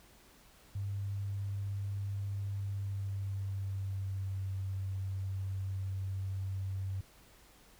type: tone with pitch glide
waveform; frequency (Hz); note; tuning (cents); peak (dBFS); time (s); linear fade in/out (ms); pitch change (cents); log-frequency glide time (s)
sine; 99.6 to 96.1; G2 to G2; +28 to -34; -34; 0.75-7.01; 5; -62; 2.53-4.43
effects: added 50 Hz sine -66 dBFS peak until 7.79 s + pink hiss -61 dBFS RMS until 7.79 s